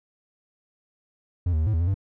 triangle tone with pitch steps, 87.9 / 78.1 / 78.9 / 108.2 / 81.1 / 86.2 / 97.1 Hz, F2 / D#2 / D#2 / A2 / E2 / F2 / G2, +12 / +7 / +25 / -29 / -28 / -22 / -16 cents, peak -18 dBFS, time 1.46-1.943 s, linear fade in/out 5 ms, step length 69 ms, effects none

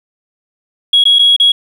sine tone with dropouts, 3322 Hz, G#7, in tune, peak -4 dBFS, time 0.93-1.52 s, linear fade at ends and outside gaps 5 ms, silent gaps 1.04-1.053 / 1.187-1.192 / 1.364-1.399 s, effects tanh soft clip ceiling -1 dBFS + 7-bit

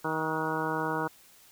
harmonic tone with a mistuned harmonic, 158 Hz, D#3, 27 cents sharp, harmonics 1 / 2 / 3 / 4 / 5 / 6 / 7 / 8 / 9, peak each -38 / -35 / -35 / -40 / -38 / -34 / -39 / -39 / -36 dBFS, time 0.04-1.08 s, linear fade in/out 10 ms, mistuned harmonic 9, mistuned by +37 cents, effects white hiss -57 dBFS RMS until 1.51 s

